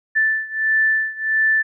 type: beating tone pair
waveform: sine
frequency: 1760 / 1761.5 Hz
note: A6 / A6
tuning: 0 / +1 cents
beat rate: 1.5 Hz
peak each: -18 / -20 dBFS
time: 0.15-1.63 s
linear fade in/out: 20 ms
effects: none